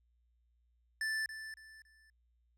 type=tone with echo; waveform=square; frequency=1760 Hz; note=A6; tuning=in tune; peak=-34 dBFS; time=1.01-1.26 s; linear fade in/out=2 ms; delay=280 ms; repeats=3; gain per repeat=-10 dB; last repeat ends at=2.1 s; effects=added 59 Hz sine -70 dBFS peak until 2.57 s + low-pass 10000 Hz 12 dB/octave